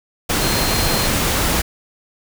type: tone in noise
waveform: sine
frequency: 4186 Hz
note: C8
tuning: in tune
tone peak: -25 dBFS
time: 0.41-1.08 s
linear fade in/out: 10 ms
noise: pink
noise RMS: -18 dBFS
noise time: 0.29-1.62 s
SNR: -10 dB
effects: none